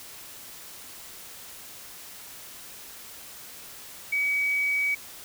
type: tone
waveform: triangle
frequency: 2270 Hz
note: C#7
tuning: 41 cents sharp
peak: -19 dBFS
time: 4.12-4.95 s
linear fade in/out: 10 ms
effects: tanh soft clip ceiling -21 dBFS + white hiss -44 dBFS RMS until 5.24 s